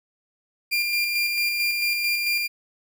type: tone with tremolo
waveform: 30% pulse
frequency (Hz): 2393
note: D7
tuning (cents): +32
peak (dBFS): -18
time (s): 0.71-2.48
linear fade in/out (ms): 20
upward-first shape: square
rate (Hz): 4.5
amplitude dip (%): 30
effects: none